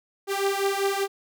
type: beating tone pair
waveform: sawtooth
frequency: 392 / 397.1 Hz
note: G4 / G4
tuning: 0 / +22 cents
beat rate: 5.1 Hz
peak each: -22 / -22 dBFS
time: 0.27-1.08 s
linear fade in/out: 50 ms
effects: none